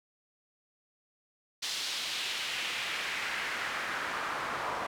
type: noise with band-pass filter sweep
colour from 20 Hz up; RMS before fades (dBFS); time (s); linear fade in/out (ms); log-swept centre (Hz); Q
pink; -35; 1.62-4.87; 10; 4300 to 1000; 1.6
effects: none